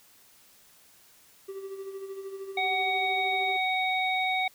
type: tone with tremolo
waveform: triangle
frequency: 388.8 Hz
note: G4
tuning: 14 cents flat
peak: -32 dBFS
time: 1.48-3.57 s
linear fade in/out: 10 ms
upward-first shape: sine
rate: 13 Hz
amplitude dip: 55%
type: harmonic tone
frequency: 748 Hz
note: F#5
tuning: 19 cents sharp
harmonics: 1 / 3 / 5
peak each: -28 / -28 / -34 dBFS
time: 2.57-4.48 s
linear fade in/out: 5 ms
effects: white hiss -58 dBFS RMS until 4.54 s